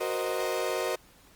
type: chord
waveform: 35% pulse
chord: C half-diminished seventh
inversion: second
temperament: equal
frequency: 370 / 466.2 / 523.3 / 622.3 Hz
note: Gb4 / Bb4 / C5 / Eb5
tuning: 0 / 0 / 0 / 0 cents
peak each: -32 dBFS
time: 0-0.96 s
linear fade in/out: 10 ms
effects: pink hiss -58 dBFS RMS until 1.35 s + Opus 32 kbps